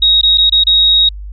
sine tone with dropouts, 3778 Hz, A#7, 22 cents sharp, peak -6 dBFS, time 0.02-1.09 s, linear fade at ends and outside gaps 5 ms, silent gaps 0.213-0.231 / 0.375-0.381 / 0.497-0.522 / 0.638-0.668 s, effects added 50 Hz sine -24 dBFS peak until 1.32 s

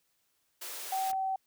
white high-pass noise, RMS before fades -41 dBFS, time 0.61-1.12 s, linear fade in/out 10 ms, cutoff 330 Hz, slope 48 dB/octave
sine tone, 766 Hz, G5, 40 cents flat, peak -29 dBFS, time 0.92-1.36 s, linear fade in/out 5 ms
clicks, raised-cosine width 0.5 ms, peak -35 dBFS, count 2, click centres 1.103 / 1.132 s
effects white hiss -75 dBFS RMS until 1.46 s

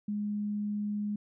sine tone, 207.6 Hz, G#3, in tune, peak -30 dBFS, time 0.08-1.16 s, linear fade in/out 5 ms, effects none

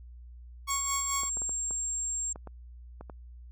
sawtooth tone with tremolo, 1108.7 Hz, C#6, in tune, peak -26 dBFS, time 0.67-1.3 s, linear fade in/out 20 ms, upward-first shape sine, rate 4.6 Hz, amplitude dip 65%
sine tone, 7459 Hz, A#8, in tune, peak -30 dBFS, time 0.7-2.33 s, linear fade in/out 5 ms
clicks, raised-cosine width 1 ms, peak -29 dBFS, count 9, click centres 1.234 / 1.371 / 1.419 / 1.494 / 1.709 / 2.359 / 2.473 / 3.01 / 3.098 s
effects added 60 Hz sine -45 dBFS peak until 3.51 s

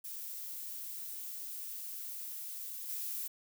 violet noise with level steps, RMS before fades -43 / -39 dBFS, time 0.04-3.28 s, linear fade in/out 10 ms, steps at 2.88 s, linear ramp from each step 20 ms, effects none

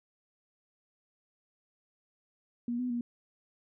sine tone with pitch steps, 239 / 249.5 / 239 Hz, A#3 / B3 / A#3, +43 / +18 / +43 cents, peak -30 dBFS, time 2.68-3.01 s, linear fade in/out 2 ms, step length 110 ms, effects none

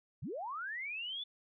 sine linear sweep, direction up, 86.6 to 3520 Hz, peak -38 dBFS, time 0.22-1.24 s, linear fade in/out 10 ms, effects none

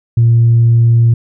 sine tone, 116.54 Hz, A#2, in tune, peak -4 dBFS, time 0.17-1.14 s, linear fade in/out 5 ms, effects tanh soft clip ceiling -2 dBFS

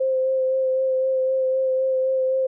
sine tone with vibrato, 523.3 Hz, C5, in tune, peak -18 dBFS, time 0-2.47 s, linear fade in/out 10 ms, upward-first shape sine, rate 3.9 Hz, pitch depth 15 cents each way, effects none

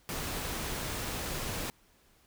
pink noise, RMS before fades -36 dBFS, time 0.09-1.7 s, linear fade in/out 0 ms, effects pink hiss -65 dBFS RMS until 2.26 s

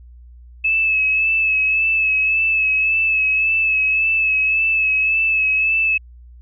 sine tone with vibrato, 2600 Hz, E7, 24 cents flat, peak -14 dBFS, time 0.64-5.98 s, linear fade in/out 10 ms, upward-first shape sine, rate 1.8 Hz, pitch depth 29 cents each way, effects added 60 Hz sine -39 dBFS peak until 6.41 s

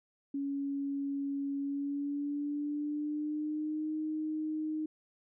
sine tone with pitch glide, 279.4 to 310 Hz, C#4 to D#4, +14 to -6 cents, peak -32 dBFS, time 0.34-4.86 s, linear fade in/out 5 ms, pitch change +180 cents, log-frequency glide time 1.59-3.94 s, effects none

